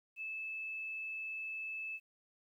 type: tone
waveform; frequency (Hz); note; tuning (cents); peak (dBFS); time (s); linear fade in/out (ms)
sine; 2617; E7; -13; -39; 0.16-2; 50
effects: 12-bit